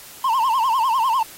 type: tone with vibrato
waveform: triangle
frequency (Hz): 976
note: B5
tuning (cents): -21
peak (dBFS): -14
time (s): 0.24-1.23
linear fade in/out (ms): 5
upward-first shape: sine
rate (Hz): 10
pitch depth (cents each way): 180
effects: white hiss -41 dBFS RMS until 1.37 s + AAC 48 kbps